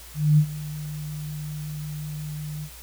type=tone with ADSR envelope; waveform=sine; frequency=150.9 Hz; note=D3; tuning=47 cents sharp; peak=-12 dBFS; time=0.14-2.7 s; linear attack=240 ms; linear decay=75 ms; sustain=-18 dB; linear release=68 ms; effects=added 60 Hz sine -45 dBFS peak until 2.82 s + white hiss -45 dBFS RMS until 2.82 s